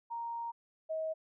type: tone pair in turn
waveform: sine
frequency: 932.3 / 635.9 Hz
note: A#5 / D#5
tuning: 0 / +38 cents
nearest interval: perfect fifth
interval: 662 cents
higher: first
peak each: -36 / -33 dBFS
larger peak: second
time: 0.1-0.52 / 0.89-1.14 s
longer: first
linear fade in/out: 20 ms
effects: none